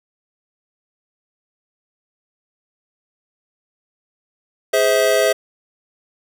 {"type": "chord", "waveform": "square", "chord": "Ab augmented", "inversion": "none", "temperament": "just", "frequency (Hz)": [415.3, 519.1, 648.9], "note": ["Ab4", "C5", "E5"], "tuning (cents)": [0, -14, -27], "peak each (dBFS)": [-20, -19, -17], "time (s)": [4.73, 5.33], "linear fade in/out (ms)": 10, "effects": []}